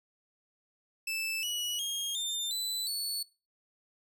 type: tone with pitch steps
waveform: sawtooth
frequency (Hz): 2637 / 2926 / 3247 / 3602 / 3997 / 4435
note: E7 / F#7 / G#7 / A7 / B7 / C#8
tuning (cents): 0 / -20 / -40 / +40 / +20 / 0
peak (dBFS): -29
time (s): 1.07-3.23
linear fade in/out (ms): 5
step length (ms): 360
effects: noise-tail reverb RT60 0.3 s tail -21 dB re dry